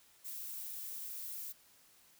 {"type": "noise", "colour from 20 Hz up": "violet", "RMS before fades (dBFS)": -44, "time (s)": [0.24, 1.53], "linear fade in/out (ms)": 20, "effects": ["white hiss -65 dBFS RMS until 2.19 s"]}